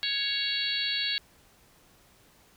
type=harmonic tone; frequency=555 Hz; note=C#5; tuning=2 cents sharp; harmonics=3 / 4 / 5 / 6 / 7 / 8; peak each=-36 / -37 / -36 / -34 / -32 / -32 dBFS; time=0.03-1.18 s; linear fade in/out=0 ms; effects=pink hiss -60 dBFS RMS until 2.56 s